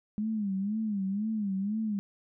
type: tone with vibrato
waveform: sine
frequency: 205.6 Hz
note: G#3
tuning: 17 cents flat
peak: -28 dBFS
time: 0.18-1.99 s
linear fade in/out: 0 ms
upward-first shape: sine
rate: 2 Hz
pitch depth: 130 cents each way
effects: none